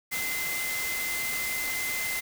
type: tone in noise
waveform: sine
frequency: 2063 Hz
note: C7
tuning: 25 cents flat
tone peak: -31 dBFS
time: 0.11-2.21 s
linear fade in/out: 20 ms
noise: white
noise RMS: -33 dBFS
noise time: 0.11-2.21 s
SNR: -1 dB
effects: none